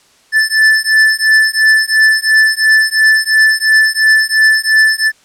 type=beating tone pair; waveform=square; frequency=1753 / 1755.9 Hz; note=A6 / A6; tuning=-7 / -4 cents; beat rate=2.9 Hz; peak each=-11 dBFS; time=0.32-5.12 s; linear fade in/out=50 ms; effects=white hiss -49 dBFS RMS until 5.24 s + low-pass 8000 Hz 12 dB/octave